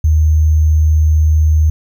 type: tone with sample-and-hold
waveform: sine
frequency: 77.78 Hz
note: D#2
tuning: in tune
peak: -7 dBFS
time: 0.04-1.7 s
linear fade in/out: 5 ms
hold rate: 6300 Hz
effects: none